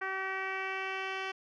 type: tone with low-pass filter sweep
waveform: 10% pulse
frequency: 382.4 Hz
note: G4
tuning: 43 cents flat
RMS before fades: -36 dBFS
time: 0.01-1.32 s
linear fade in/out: 10 ms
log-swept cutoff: 1800 to 3400 Hz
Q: 2.4
effects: none